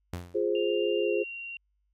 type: tone with exponential decay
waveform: sawtooth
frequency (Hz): 88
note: F2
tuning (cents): +14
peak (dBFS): -27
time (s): 0.13-0.48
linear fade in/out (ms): 5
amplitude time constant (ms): 76
type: chord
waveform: sine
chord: F minor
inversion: none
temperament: equal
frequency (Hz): 349.2 / 415.3 / 523.3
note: F4 / Ab4 / C5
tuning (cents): 0 / 0 / 0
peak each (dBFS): -29 / -27 / -30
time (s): 0.34-1.24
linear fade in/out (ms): 20
type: tone with pitch glide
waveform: sine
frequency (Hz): 2794 to 2756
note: F7 to F7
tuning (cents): 0 to -24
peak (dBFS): -36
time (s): 0.55-1.57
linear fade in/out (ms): 2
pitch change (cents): -24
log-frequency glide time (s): 1.01-1.1
effects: added 50 Hz sine -70 dBFS peak until 1.93 s + MP3 64 kbps